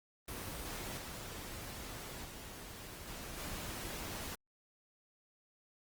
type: noise with level steps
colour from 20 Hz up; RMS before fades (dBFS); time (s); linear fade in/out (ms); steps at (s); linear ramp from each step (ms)
pink; -43 / -46 / -49 / -46 / -43; 0.28-4.35; 2; 0.98 / 2.24 / 3.07 / 3.38; 10
effects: Opus 24 kbps

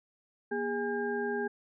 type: tone cluster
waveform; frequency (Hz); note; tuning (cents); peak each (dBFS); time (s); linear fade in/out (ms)
sine; 238.8 / 408.6 / 822 / 1609; A#3 / G#4 / G#5 / G6; +42 / -28 / -18 / +45; -37 / -32 / -39 / -37; 0.51-1.48; 10
effects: none

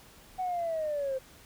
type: linear sweep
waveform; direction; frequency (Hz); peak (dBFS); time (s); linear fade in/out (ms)
sine; down; 752 to 517; -28; 0.38-1.19; 20
effects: tanh soft clip ceiling -25 dBFS + pink hiss -55 dBFS RMS until 1.45 s

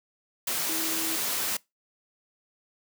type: tone in noise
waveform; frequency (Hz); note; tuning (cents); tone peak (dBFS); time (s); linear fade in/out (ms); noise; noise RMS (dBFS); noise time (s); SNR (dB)
sine; 323.1; E4; -35; -35; 0.69-1.16; 5; white; -29; 0.47-1.57; -9
effects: noise-tail reverb RT60 0.2 s tail -23 dB re dry + high-pass 150 Hz 12 dB/octave

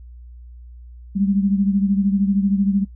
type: beating tone pair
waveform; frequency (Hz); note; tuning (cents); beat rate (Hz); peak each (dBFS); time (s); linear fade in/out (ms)
sine; 196 / 209; G3 / G#3; 0 / +11; 13; -16 / -22; 1.15-2.85; 20
effects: noise-tail reverb RT60 0.1 s tail -22 dB re dry + added 60 Hz sine -37 dBFS peak until 2.95 s

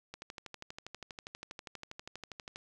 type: click train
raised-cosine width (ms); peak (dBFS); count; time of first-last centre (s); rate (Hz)
0.2; -26; 31; 0.14-2.559; 12.4
effects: none

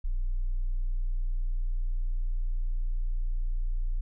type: tone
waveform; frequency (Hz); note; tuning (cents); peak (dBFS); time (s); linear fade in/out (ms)
sine; 29.95; A#0; +48; -24; 0.04-4.01; 10
effects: tanh soft clip ceiling -22 dBFS

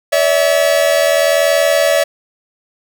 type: tone pair together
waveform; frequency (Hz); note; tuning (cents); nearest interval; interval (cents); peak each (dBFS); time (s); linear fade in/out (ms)
45% pulse; 570 / 650.9; C#5 / E5; +48 / -22; major second; 230; -13; 0.12-2.04; 10
effects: none

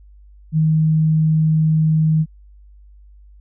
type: tone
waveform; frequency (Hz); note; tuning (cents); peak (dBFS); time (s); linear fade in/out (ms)
sine; 157.2; D#3; +18; -12; 0.52-2.26; 50
effects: added 50 Hz sine -42 dBFS peak until 3.4 s

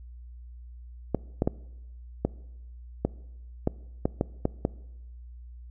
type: clicks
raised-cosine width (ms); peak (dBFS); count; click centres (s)
2; -10; 10; 1.147 / 1.421 / 1.475 / 2.25 / 3.05 / 3.674 / 4.055 / 4.211 / 4.454 / 4.651
effects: noise-tail reverb RT60 1.0 s tail -22 dB re dry + added 60 Hz sine -42 dBFS peak until 5.7 s

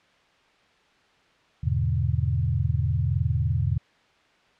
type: chord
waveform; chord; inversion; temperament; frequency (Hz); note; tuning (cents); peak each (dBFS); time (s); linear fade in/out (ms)
sine; E dominant seventh; none; equal; 82.41 / 103.83 / 123.47 / 146.83; E2 / G#2 / B2 / D3; 0 / 0 / 0 / 0; -26 / -27 / -26 / -29; 1.63-3.78; 10
effects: white hiss -60 dBFS RMS until 4.59 s + low-pass 3000 Hz 12 dB/octave

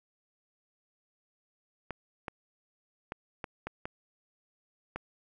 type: clicks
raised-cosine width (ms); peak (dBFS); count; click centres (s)
0.5; -21; 7; 1.907 / 2.282 / 3.121 / 3.442 / 3.67 / 3.855 / 4.96
effects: none

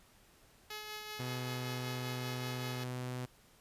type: tone with tremolo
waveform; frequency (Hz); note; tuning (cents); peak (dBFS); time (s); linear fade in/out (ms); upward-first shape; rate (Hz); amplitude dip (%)
5% pulse; 424.9; G#4; +40; -30; 0.7-2.84; 5; sine; 5.2; 35
type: tone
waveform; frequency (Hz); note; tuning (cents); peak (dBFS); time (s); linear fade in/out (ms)
sawtooth; 125.5; B2; +28; -34; 1.19-3.26; 10
effects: pink hiss -64 dBFS RMS until 3.6 s + resampled to 32000 Hz

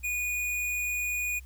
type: tone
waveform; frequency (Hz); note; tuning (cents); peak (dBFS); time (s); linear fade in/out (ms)
square; 2458; D#7; -22; -29; 0.03-1.4; 20
effects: added 64 Hz sine -44 dBFS peak until 1.45 s + white hiss -62 dBFS RMS until 1.45 s

